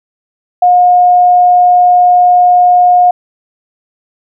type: tone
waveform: sine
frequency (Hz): 717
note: F5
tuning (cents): +45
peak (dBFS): -3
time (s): 0.62-3.11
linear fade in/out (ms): 5
effects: none